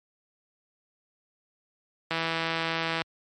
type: click train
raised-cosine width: 0.3 ms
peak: -12 dBFS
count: 150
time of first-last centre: 2.11-3.019 s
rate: 164 Hz
effects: high-pass 80 Hz 12 dB/octave + MP3 64 kbps